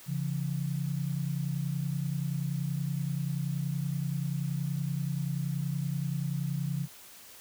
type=tone pair together; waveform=sine; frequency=138.59 / 169.1 Hz; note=C#3 / E3; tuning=0 / +44 cents; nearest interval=minor third; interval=344 cents; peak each=-31 / -33 dBFS; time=0.06-6.88 s; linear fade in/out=50 ms; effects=white hiss -51 dBFS RMS until 7.4 s